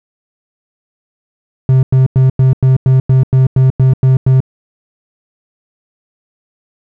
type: tone bursts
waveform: triangle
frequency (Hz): 130.81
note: C3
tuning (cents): 0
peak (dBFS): -3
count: 12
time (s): 1.69-4.404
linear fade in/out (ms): 2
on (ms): 140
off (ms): 94
effects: none